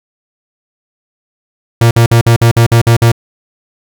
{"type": "tone bursts", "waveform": "45% pulse", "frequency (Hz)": 116.54, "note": "A#2", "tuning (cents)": 0, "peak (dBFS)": -4, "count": 9, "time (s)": [1.81, 3.118], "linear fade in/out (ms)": 5, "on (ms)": 100, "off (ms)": 51, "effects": []}